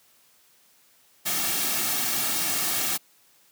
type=noise with comb filter; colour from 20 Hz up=white; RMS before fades=-26 dBFS; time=1.25-2.98 s; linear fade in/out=20 ms; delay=2 ms; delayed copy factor=-0.55; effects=white hiss -60 dBFS RMS until 3.51 s + high-pass 100 Hz 12 dB/octave